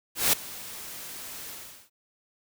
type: noise with ADSR envelope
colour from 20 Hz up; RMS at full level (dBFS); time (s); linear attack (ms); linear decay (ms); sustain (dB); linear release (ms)
white; -20; 0.15-1.9; 180; 7; -20; 400
effects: none